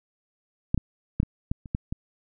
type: clicks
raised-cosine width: 5 ms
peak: -9 / -13 / -8 / -16 / -13 / -28 / -13 / -17 dBFS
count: 8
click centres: 0.745 / 0.777 / 1.201 / 1.231 / 1.515 / 1.658 / 1.749 / 1.925 s
effects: none